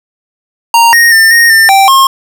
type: tone with pitch steps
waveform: square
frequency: 929 / 1862 / 1800 / 1858 / 1800 / 781 / 1074 Hz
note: A#5 / A#6 / A6 / A#6 / A6 / G5 / C6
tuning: -6 / -2 / +39 / -6 / +39 / -7 / +45 cents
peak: -3 dBFS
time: 0.74-2.07 s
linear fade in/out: 2 ms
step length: 190 ms
effects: none